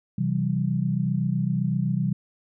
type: chord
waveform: sine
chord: C major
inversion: none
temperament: equal with one note detuned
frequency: 130.81 / 164.81 / 192.63 Hz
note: C3 / E3 / G3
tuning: 0 / 0 / -30 cents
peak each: -26 dBFS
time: 0.18-2.13 s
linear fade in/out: 5 ms
effects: none